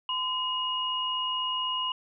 sine tone pair together, 1020 / 2876 Hz, C6 / F#7, -44 / -50 cents, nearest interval octave + tritone, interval 1794 cents, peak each -31 / -29 dBFS, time 0.09-1.92 s, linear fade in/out 2 ms, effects none

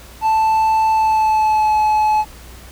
triangle tone with pitch glide, 880 to 856.4 Hz, A5 to A5, 0 to -47 cents, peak -10 dBFS, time 0.21-2.25 s, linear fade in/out 50 ms, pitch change -47 cents, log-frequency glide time 0.91-1.75 s, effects added 60 Hz sine -39 dBFS peak until 2.71 s + pink hiss -41 dBFS RMS until 2.71 s

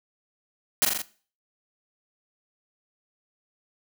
white noise with echo, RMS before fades -20 dBFS, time 0.82-0.85 s, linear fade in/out 0 ms, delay 42 ms, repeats 4, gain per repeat -3 dB, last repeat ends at 1.018 s, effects noise-tail reverb RT60 0.4 s tail -18 dB re dry

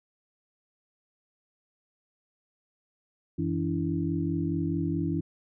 sine tone cluster, 91.2 / 163.1 / 284.9 / 329.6 Hz, F#2 / E3 / C#4 / E4, -24 / -18 / +48 / 0 cents, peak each -34 / -30 / -31 / -32 dBFS, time 3.38-5.21 s, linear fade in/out 10 ms, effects none

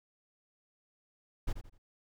brown noise with echo, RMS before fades -31 dBFS, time 1.47-1.53 s, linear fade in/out 10 ms, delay 84 ms, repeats 3, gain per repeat -10 dB, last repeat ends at 1.782 s, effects none

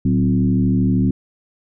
sine tone with frequency modulation, 185 Hz, F#3, in tune, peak -13 dBFS, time 0.05-1.11 s, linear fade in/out 5 ms, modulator 73 Hz, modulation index 1.3, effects none

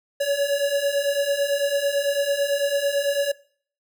square beating tone pair, 560 / 569 Hz, C#5 / C#5, +18 / +45 cents, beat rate 9 Hz, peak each -26 / -23 dBFS, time 0.2-3.32 s, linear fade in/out 10 ms, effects noise-tail reverb RT60 0.5 s tail -21 dB re dry

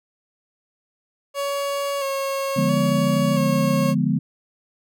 30% pulse tone with vibrato, 554 Hz, C#5, 1 cent flat, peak -20 dBFS, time 1.34-3.95 s, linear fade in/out 50 ms, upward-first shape square, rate 0.74 Hz, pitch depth 25 cents each way
sine chord, D diminished seventh, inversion none, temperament equal, 146.83 / 174.61 / 207.7 / 246.9 Hz, D3 / F3 / Ab3 / Cb4, 0 / 0 / 0 / 0 cents, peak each -23 dBFS, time 2.56-4.19 s, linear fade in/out 10 ms
effects none

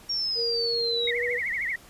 sine exponential sweep, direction down, 5588 to 3749 Hz, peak -25 dBFS, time 0.09-1.11 s, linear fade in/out 10 ms
sine tone with pitch glide, 466.2 to 486.3 Hz, A#4 to B4, 0 to -27 cents, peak -28 dBFS, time 0.35-1.4 s, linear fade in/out 50 ms, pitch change +73 cents, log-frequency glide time 0.95-1.29 s
sine tone with vibrato, 2023 Hz, B6, 41 cents sharp, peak -26 dBFS, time 1.07-1.76 s, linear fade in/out 5 ms, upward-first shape triangle, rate 13 Hz, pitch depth 190 cents each way
effects pink hiss -51 dBFS RMS until 1.89 s + resampled to 32000 Hz

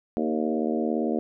harmonic tone with a mistuned harmonic, 77.78 Hz, D#2, in tune, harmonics 3 / 4 / 5 / 6 / 7 / 8 / 9, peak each -27 / -29 / -31 / -33 / -34 / -35 / -36 dBFS, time 0.17-1.19 s, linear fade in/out 0 ms, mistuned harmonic 6, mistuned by -15 cents, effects none

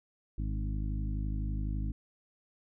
harmonic tone with a mistuned harmonic, 51.91 Hz, G#1, in tune, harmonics 1 / 2 / 3 / 4 / 5 / 6, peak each -32 / -38 / -42 / -44 / -46 / -48 dBFS, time 0.38-1.92 s, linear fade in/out 5 ms, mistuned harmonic 5, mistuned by +15 cents, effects none

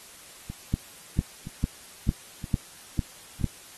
two click trains, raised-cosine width 5 ms, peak -10 / -22 dBFS, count 7 / 4, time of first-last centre 0.74-3.443 / 0.5-3.413 s, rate 2.22 / 1.03 Hz, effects white hiss -48 dBFS RMS until 3.77 s + AAC 32 kbps

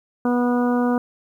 harmonic tone, 244.4 Hz, B3, 18 cents flat, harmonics 1 / 2 / 3 / 4 / 5 / 6, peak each -18 / -24 / -28 / -30 / -32 / -34 dBFS, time 0.25-0.98 s, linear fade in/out 2 ms, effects 9-bit

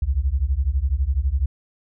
sine beating tone pair, 61.74 / 73.74 Hz, B1 / D2, 0 / +8 cents, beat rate 12 Hz, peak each -21 dBFS, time 0.02-1.46 s, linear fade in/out 5 ms, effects none

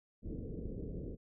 pink low-pass noise, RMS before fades -42 dBFS, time 0.22-1.17 s, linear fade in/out 50 ms, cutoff 490 Hz, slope 48 dB/octave, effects none

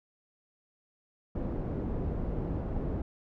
pink low-pass noise, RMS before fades -33 dBFS, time 1.35-3.02 s, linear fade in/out 5 ms, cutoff 460 Hz, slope 12 dB/octave, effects none

